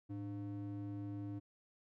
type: ring-modulated tone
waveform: triangle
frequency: 202.9 Hz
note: G#3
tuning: 40 cents flat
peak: -36 dBFS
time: 0.09-1.4 s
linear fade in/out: 20 ms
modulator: 95.1 Hz
effects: none